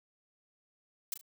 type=noise with echo; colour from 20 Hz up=blue; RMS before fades=-35 dBFS; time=1.12-1.14 s; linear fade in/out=2 ms; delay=36 ms; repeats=2; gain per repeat=-10 dB; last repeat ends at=1.212 s; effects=none